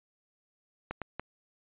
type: clicks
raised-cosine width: 0.5 ms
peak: -20 dBFS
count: 3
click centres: 0.91 / 1.017 / 1.196 s
effects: resampled to 8000 Hz